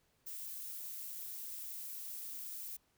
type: noise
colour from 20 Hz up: violet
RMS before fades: -45 dBFS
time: 0.26-2.77 s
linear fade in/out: 10 ms
effects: pink hiss -75 dBFS RMS until 2.97 s